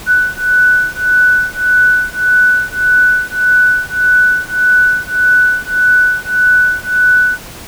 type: beating tone pair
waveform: sine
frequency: 1487 / 1488.7 Hz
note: F#6 / F#6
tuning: +8 / +10 cents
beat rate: 1.7 Hz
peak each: -11 dBFS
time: 0.06-7.39 s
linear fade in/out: 50 ms
effects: pink hiss -31 dBFS RMS until 7.67 s